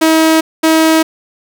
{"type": "tone pair in turn", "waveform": "sawtooth", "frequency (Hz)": [319.9, 319.9], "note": ["D#4", "D#4"], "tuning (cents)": [48, 48], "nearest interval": "unison", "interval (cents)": 0, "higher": "neither", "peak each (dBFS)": -3, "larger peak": "neither", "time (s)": [[0.01, 0.41], [0.63, 1.03]], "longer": "neither", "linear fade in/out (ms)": 10, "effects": []}